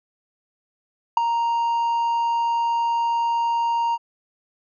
triangle tone with ADSR envelope, 932.3 Hz, A#5, in tune, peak -6 dBFS, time 1.17-3.98 s, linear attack 4 ms, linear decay 7 ms, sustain -11 dB, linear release 41 ms, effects tanh soft clip ceiling -4 dBFS + resampled to 16000 Hz

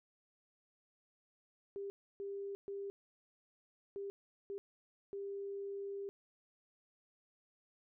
sine tone bursts at uneven times, 398 Hz, G4, 26 cents sharp, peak -40 dBFS, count 6, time 1.76-1.9 / 2.2-2.55 / 2.68-2.9 / 3.96-4.1 / 4.5-4.58 / 5.13-6.09 s, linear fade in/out 0 ms, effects none

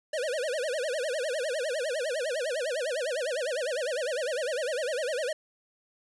square tone with vibrato, 554.4 Hz, C#5, in tune, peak -29 dBFS, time 0.13-5.33 s, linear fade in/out 5 ms, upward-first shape sine, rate 9.9 Hz, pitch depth 260 cents each way, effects resampled to 24000 Hz

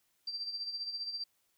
sine tone with tremolo, 4699 Hz, D8, in tune, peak -34 dBFS, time 0.27-1.24 s, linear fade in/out 5 ms, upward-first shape sine, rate 15 Hz, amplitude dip 60%, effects white hiss -75 dBFS RMS until 1.57 s

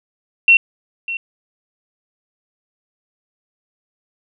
sine tone with echo, 2722 Hz, F7, 45 cents flat, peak -6 dBFS, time 0.48-0.57 s, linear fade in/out 2 ms, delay 600 ms, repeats 1, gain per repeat -15 dB, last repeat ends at 1.17 s, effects none

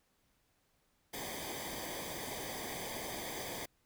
pink noise with comb filter, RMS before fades -42 dBFS, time 1.13-3.66 s, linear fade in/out 10 ms, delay 0.73 ms, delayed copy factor -0.8, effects pink hiss -75 dBFS RMS until 3.85 s

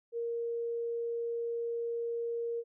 sine tone, 467.2 Hz, A#4, 4 cents sharp, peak -32 dBFS, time 0.12-2.64 s, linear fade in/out 50 ms, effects none

